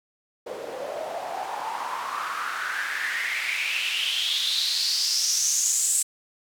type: noise with band-pass filter sweep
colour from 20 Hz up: white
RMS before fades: -27 dBFS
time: 0.46-6.03 s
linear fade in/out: 10 ms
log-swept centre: 470 to 8200 Hz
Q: 5.7
effects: none